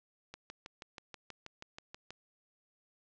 click train, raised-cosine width 0.2 ms, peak -28 dBFS, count 12, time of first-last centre 0.34-2.106 s, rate 6.23 Hz, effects low-pass 7000 Hz 12 dB/octave

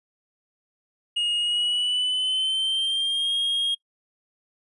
triangle tone with pitch glide, 2867 to 3255 Hz, F7 to G#7, +45 to -36 cents, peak -20 dBFS, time 1.16-3.75 s, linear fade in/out 10 ms, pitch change +219 cents, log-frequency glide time 1.38-3.34 s, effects noise-tail reverb RT60 0.1 s tail -24 dB re dry + resampled to 24000 Hz

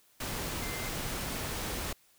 sine tone in noise, 2082 Hz, C7, 9 cents flat, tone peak -43 dBFS, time 0.62-0.89 s, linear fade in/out 5 ms, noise pink, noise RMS -36 dBFS, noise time 0.2-1.93 s, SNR -10 dB, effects white hiss -65 dBFS RMS until 2.18 s

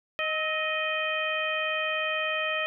harmonic tone with a mistuned harmonic, 622.3 Hz, D#5, in tune, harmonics 1 / 2 / 3 / 4 / 5, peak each -32 / -34 / -32 / -31 / -35 dBFS, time 0.19-2.66 s, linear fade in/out 0 ms, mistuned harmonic 2, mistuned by +55 cents, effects none

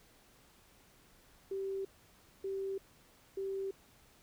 sine tone bursts, 388.5 Hz, G4, 16 cents flat, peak -35 dBFS, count 3, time 1.51-3.71 s, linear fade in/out 5 ms, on 340 ms, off 590 ms, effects pink hiss -64 dBFS RMS until 4.22 s

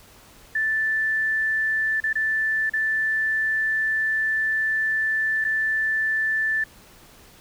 sine tone with dropouts, 1760 Hz, A6, in tune, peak -20 dBFS, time 0.55-6.64 s, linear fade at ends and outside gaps 5 ms, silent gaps 2.003-2.038 / 2.13-2.154 / 2.697-2.735 / 5.443-5.448 s, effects pink hiss -50 dBFS RMS until 7.4 s

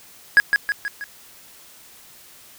triangle tone with echo, 1661.2 Hz, G#6, in tune, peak -6 dBFS, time 0.37-0.4 s, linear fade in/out 0 ms, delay 160 ms, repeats 4, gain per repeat -5 dB, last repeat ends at 1.04 s, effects white hiss -47 dBFS RMS until 2.58 s

